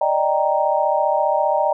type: chord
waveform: sine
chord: Eb major seventh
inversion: third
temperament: equal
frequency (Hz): 587.3 / 622.3 / 784 / 932.3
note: D5 / Eb5 / G5 / Bb5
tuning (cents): 0 / 0 / 0 / 0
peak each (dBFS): -21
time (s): 0.01-1.73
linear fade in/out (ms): 5
effects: none